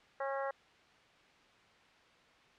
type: harmonic tone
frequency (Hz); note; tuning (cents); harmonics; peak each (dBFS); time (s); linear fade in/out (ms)
273.3; C#4; -24; 2 / 3 / 4 / 5 / 6 / 7; -37 / -41 / -43 / -45 / -47 / -48; 0.2-0.51; 5
effects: white hiss -63 dBFS RMS until 2.58 s + low-pass 3000 Hz 12 dB/octave